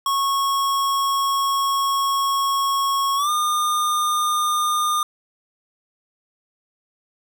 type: tone with pitch glide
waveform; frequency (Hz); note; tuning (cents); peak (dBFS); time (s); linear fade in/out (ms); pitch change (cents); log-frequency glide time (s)
square; 1100 to 1213.5; C#6 to D#6; -14 to -44; -19; 0.06-5.03; 2; +170; 3.16-3.3
effects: none